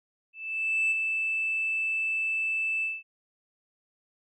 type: tone with ADSR envelope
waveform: sine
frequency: 2637 Hz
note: E7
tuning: in tune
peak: -20 dBFS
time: 0.33-3.03 s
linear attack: 580 ms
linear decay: 23 ms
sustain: -5 dB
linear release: 200 ms
effects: tanh soft clip ceiling -20 dBFS